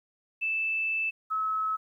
sine tone pair in turn, 2637 / 1291.4 Hz, E7 / E6, 0 / -36 cents, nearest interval octave, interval 1236 cents, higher first, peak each -26 dBFS, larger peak neither, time 0.41-1.11 / 1.3-1.77 s, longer first, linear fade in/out 20 ms, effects 11-bit

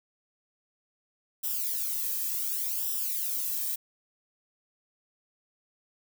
violet noise with flanger, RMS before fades -31 dBFS, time 1.43-3.76 s, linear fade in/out 10 ms, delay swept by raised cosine 0.45 to 1.43 ms, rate 0.68 Hz, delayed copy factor -0.85, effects none

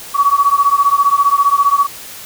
sine beating tone pair, 1125 / 1140 Hz, C#6 / C#6, +25 / +48 cents, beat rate 15 Hz, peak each -12 dBFS, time 0.14-1.87 s, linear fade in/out 20 ms, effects white hiss -32 dBFS RMS until 2.25 s

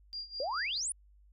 sine tone with tremolo, 4787 Hz, D8, 32 cents sharp, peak -36 dBFS, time 0.13-0.78 s, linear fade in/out 0 ms, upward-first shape sine, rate 4.8 Hz, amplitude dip 85%
sine exponential sweep, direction up, 494.1 to 10290 Hz, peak -32 dBFS, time 0.4-0.92 s, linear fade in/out 2 ms
effects added 50 Hz sine -58 dBFS peak until 1.32 s

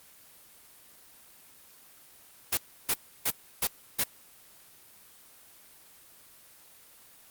white noise bursts, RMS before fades -26 dBFS, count 5, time 2.52-4.04 s, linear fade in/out 10 ms, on 56 ms, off 310 ms, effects white hiss -55 dBFS RMS until 7.3 s + Opus 24 kbps

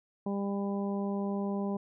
harmonic tone, 199.6 Hz, G3, 32 cents sharp, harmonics 1 / 2 / 3 / 4 / 5, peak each -31 / -37 / -41 / -43 / -45 dBFS, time 0.26-1.77 s, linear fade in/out 5 ms, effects none

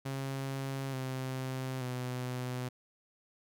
sawtooth tone with pitch steps, 135.4 / 130.64 / 126.04 Hz, C#3 / C3 / B2, -40 / -2 / +36 cents, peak -31 dBFS, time 0.05-2.69 s, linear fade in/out 10 ms, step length 880 ms, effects none

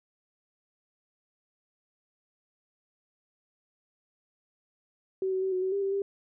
sine tone with pitch steps, 379.9 / 376.2 / 381.3 / 368.8 / 377.2 / 398.2 / 390.4 / 396.5 Hz, F#4 / F#4 / G4 / F#4 / F#4 / G4 / G4 / G4, +46 / +29 / -48 / -6 / +33 / +27 / -7 / +20 cents, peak -26 dBFS, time 5.22-6.02 s, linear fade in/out 2 ms, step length 100 ms, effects none

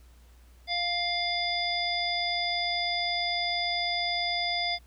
harmonic tone, 701 Hz, F5, 6 cents sharp, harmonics 1 / 3 / 5 / 7, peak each -32 / -32 / -32 / -32 dBFS, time 0.67-4.79 s, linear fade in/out 50 ms, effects added 60 Hz sine -52 dBFS peak until 4.86 s + pink hiss -63 dBFS RMS until 4.86 s

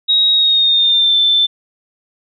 sine tone with pitch glide, 3794 to 3540 Hz, A#7 to A7, +30 to +10 cents, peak -9 dBFS, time 0.08-1.47 s, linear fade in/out 20 ms, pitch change -120 cents, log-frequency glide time 0.31-1.17 s, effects none

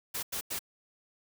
white noise bursts, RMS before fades -35 dBFS, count 3, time 0.14-0.592 s, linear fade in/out 10 ms, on 90 ms, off 91 ms, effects none

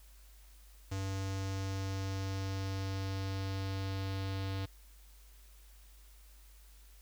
square tone with low-pass filter sweep, 96.6 Hz, G2, 25 cents flat, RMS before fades -37 dBFS, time 0.91-4.66 s, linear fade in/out 10 ms, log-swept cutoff 6600 to 4200 Hz, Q 2.2, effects added 50 Hz sine -55 dBFS peak until 7.01 s + white hiss -64 dBFS RMS until 7.01 s

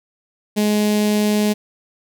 sawtooth tone with notch filter, 209.9 Hz, G#3, 19 cents sharp, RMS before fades -17 dBFS, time 0.56-1.54 s, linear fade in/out 20 ms, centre 1300 Hz, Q 0.84, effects none

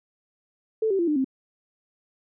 sine tone with pitch steps, 440 / 387.5 / 341.3 / 300.5 / 264.7 Hz, A4 / G4 / F4 / D4 / C4, 0 / -20 / -40 / +40 / +20 cents, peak -20 dBFS, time 0.82-1.245 s, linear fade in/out 5 ms, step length 85 ms, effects none

